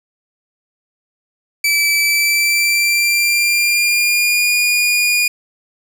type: tone with pitch glide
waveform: sawtooth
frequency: 2312 to 2437 Hz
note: D7 to D#7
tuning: -28 to -37 cents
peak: -9 dBFS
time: 1.64-5.28 s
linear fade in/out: 5 ms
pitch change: +91 cents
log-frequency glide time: 2.01-4.54 s
effects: none